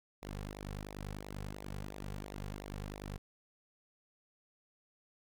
sawtooth tone with flanger, 50.2 Hz, G1, 42 cents sharp, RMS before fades -44 dBFS, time 0.22-3.18 s, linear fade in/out 10 ms, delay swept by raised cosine 0.63 to 3.33 ms, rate 2.9 Hz, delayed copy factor -0.75, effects none

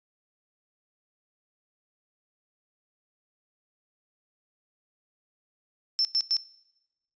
sine tone bursts, 5340 Hz, E8, 22 cents sharp, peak -21 dBFS, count 3, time 5.99-6.367 s, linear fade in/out 0 ms, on 59 ms, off 100 ms, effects noise-tail reverb RT60 0.9 s tail -21 dB re dry + resampled to 16000 Hz

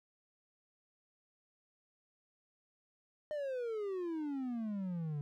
triangle exponential sweep, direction down, 614 to 142.3 Hz, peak -34 dBFS, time 3.31-5.21 s, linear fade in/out 0 ms, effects none

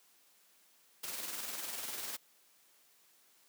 white noise with tremolo, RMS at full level -40 dBFS, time 1.03-2.17 s, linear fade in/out 10 ms, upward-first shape square, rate 20 Hz, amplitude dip 35%, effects white hiss -67 dBFS RMS until 3.48 s + high-pass 200 Hz 12 dB/octave

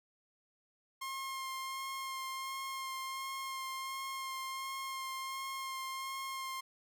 sawtooth tone with vibrato, 1066 Hz, C6, 32 cents sharp, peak -35 dBFS, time 1.01-6.61 s, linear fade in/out 10 ms, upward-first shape sine, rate 1.4 Hz, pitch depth 13 cents each way, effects none

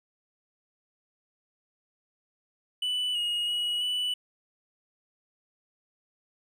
triangle tone with pitch steps, 2978 / 2878 / 2911 / 2967 Hz, F#7 / F#7 / F#7 / F#7, +11 / -49 / -29 / +4 cents, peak -25 dBFS, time 2.82-4.14 s, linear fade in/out 5 ms, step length 330 ms, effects none

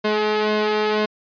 sawtooth tone with flanger, 212.7 Hz, G#3, 42 cents sharp, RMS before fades -20 dBFS, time 0.04-1.06 s, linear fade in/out 10 ms, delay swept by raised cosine 1.9 to 2.53 ms, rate 2 Hz, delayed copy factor +0.75, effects resampled to 11025 Hz

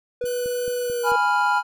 triangle tone with pitch glide, 490.2 to 478.2 Hz, B4 to A#4, -13 to +44 cents, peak -21 dBFS, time 0.21-1.16 s, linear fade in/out 5 ms, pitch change -43 cents, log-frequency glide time 0.82-1.02 s
click train, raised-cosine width 3 ms, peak -26 dBFS, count 5, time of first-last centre 0.24-1.119 s, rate 4.55 Hz
5% pulse tone with vibrato, 1500 Hz, F#6, 23 cents sharp, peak -23 dBFS, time 0.25-1.12 s, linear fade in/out 10 ms, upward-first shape sine, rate 3.1 Hz, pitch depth 9 cents each way
triangle chord, F diminished, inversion first, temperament equal, 830.6 / 987.8 / 1396.9 Hz, Ab5 / Cb6 / F6, 0 / 0 / 0 cents, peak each -20 dBFS, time 1.03-1.63 s, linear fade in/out 50 ms
effects none

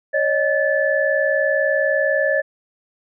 sine tone cluster, 554 / 614 / 1738 Hz, C#5 / D#5 / A6, -1 / -23 / -22 cents, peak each -20 dBFS, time 0.13-2.42 s, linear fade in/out 20 ms, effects none

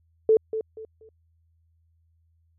sine tone with echo, 440 Hz, A4, in tune, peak -14 dBFS, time 0.29-0.37 s, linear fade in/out 2 ms, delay 240 ms, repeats 3, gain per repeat -11 dB, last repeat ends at 1.09 s, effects added 82 Hz sine -62 dBFS peak until 2.58 s

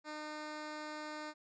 10% pulse tone, 304.1 Hz, D#4, 40 cents flat, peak -34 dBFS, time 0.04-1.34 s, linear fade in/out 50 ms, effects resampled to 16000 Hz

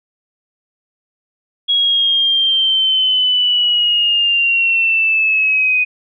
sine linear sweep, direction down, 3322 to 2489 Hz, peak -11 dBFS, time 1.68-5.85 s, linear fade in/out 20 ms, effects none

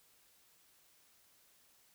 silence, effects white hiss -68 dBFS RMS until 1.94 s

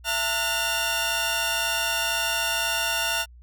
sawtooth tone cluster, 671 / 902 / 1454 / 2768 / 3575 Hz, E5 / A5 / F#6 / F7 / A7, +31 / +43 / -31 / -16 / +27 cents, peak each -29 / -28 / -25 / -24 / -30 dBFS, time 0.04-3.26 s, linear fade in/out 50 ms, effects added 60 Hz sine -45 dBFS peak until 3.42 s

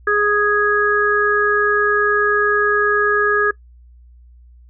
harmonic tone, 415.3 Hz, G#4, in tune, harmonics 1 / 3 / 4, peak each -18 / -19 / -16 dBFS, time 0.07-3.51 s, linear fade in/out 5 ms, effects noise-tail reverb RT60 0.1 s tail -21 dB re dry + added 60 Hz sine -42 dBFS peak until 4.69 s

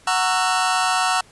sawtooth chord, F# dominant seventh, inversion none, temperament just, 740 / 925 / 1110 / 1332 Hz, F#5 / A#5 / C#6 / E6, 0 / -14 / +2 / +18 cents, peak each -17 / -21 / -21 / -19 dBFS, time 0.07-1.21 s, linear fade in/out 5 ms, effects pink hiss -51 dBFS RMS until 1.31 s + resampled to 24000 Hz

